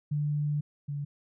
sine tone pair in turn, 147.7 / 143.91 Hz, D3 / D3, +10 / -35 cents, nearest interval unison, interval 45 cents, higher first, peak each -26 / -31 dBFS, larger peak first, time 0.11-0.61 / 0.88-1.05 s, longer first, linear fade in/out 10 ms, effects none

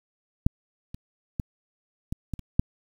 clicks, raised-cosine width 5 ms, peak -6 / -25 / -15 / -17 / -18 / -27 / -6 dBFS, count 7, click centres 0.465 / 0.945 / 1.398 / 2.125 / 2.337 / 2.393 / 2.595 s, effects 8-bit

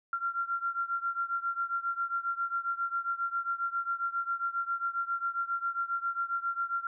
sine beating tone pair, 1374 / 1381.4 Hz, F6 / F6, -29 / -19 cents, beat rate 7.4 Hz, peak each -32 / -34 dBFS, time 0.13-6.87 s, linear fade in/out 2 ms, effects none

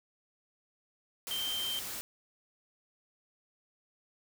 sine tone in noise, 3136 Hz, G7, in tune, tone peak -33 dBFS, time 1.31-1.79 s, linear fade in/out 0 ms, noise white, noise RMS -40 dBFS, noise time 1.27-2.01 s, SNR +4 dB, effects none

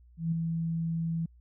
sine tone with ADSR envelope, 164.81 Hz, E3, in tune, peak -24 dBFS, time 0.17-1.26 s, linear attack 150 ms, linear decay 6 ms, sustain -4 dB, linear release 6 ms, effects added 60 Hz sine -54 dBFS peak until 1.4 s

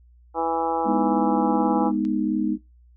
harmonic tone, 164.81 Hz, E3, in tune, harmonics 2 / 3 / 4 / 5 / 6 / 7 / 8, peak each -30 / -27 / -33 / -24 / -32 / -34 / -35 dBFS, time 0.34-1.92 s, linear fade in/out 50 ms
sine chord, G# minor, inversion none, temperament equal, 207.7 / 246.9 / 311.1 Hz, G#3 / B3 / D#4, 0 / 0 / 0 cents, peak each -25 / -26 / -24 dBFS, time 0.84-2.58 s, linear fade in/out 50 ms
click, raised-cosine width 0.2 ms, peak -28 dBFS, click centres 2.051 s
effects noise-tail reverb RT60 0.2 s tail -19 dB re dry + added 60 Hz sine -50 dBFS peak until 2.96 s

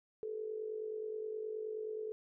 sine tone with amplitude modulation, 433.9 Hz, A4, 24 cents flat, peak -35 dBFS, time 0.23-2.12 s, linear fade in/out 0 ms, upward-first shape sine, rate 49.5 Hz, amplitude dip 65%, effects none

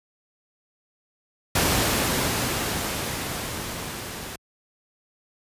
pink noise with level ramp, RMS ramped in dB -20 to -35 dBFS, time 1.55-4.36 s, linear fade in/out 5 ms, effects high-pass 60 Hz 12 dB/octave + resampled to 32000 Hz

